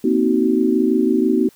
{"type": "chord", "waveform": "sine", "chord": "C half-diminished seventh", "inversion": "third", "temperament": "just", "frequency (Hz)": [235.5, 261.6, 314, 376.7], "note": ["Bb3", "C4", "Eb4", "Gb4"], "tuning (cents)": [18, 0, 16, 31], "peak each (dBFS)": -19, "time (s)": [0.04, 1.49], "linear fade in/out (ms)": 5, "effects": ["white hiss -52 dBFS RMS until 1.55 s"]}